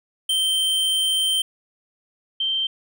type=tone pair in turn; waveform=square / sine; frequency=3122 / 3133 Hz; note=G7 / G7; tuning=-8 / -2 cents; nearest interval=unison; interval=6 cents; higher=second; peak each=-19 / -20 dBFS; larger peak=first; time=0.29-1.42 / 2.4-2.67 s; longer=first; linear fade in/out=5 ms; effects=none